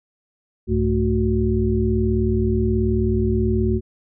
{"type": "tone cluster", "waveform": "sine", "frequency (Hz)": [64.7, 103.4, 220.1, 368.7], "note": ["C2", "G#2", "A3", "F#4"], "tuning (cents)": [-19, -7, 1, -6], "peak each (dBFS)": -22, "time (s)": [0.67, 3.81], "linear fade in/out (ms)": 50, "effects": []}